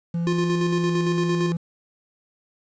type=tone with pitch glide; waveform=triangle; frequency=169.6 to 167.85 Hz; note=E3 to E3; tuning=+50 to +32 cents; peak=-20 dBFS; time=0.14-1.57 s; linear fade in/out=5 ms; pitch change=-18 cents; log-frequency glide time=0.77-0.92 s
type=tone with tremolo; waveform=square; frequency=352.1 Hz; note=F4; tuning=14 cents sharp; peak=-22 dBFS; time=0.27-1.52 s; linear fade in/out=0 ms; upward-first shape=square; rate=8.8 Hz; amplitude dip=40%
effects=resampled to 16000 Hz + 9-bit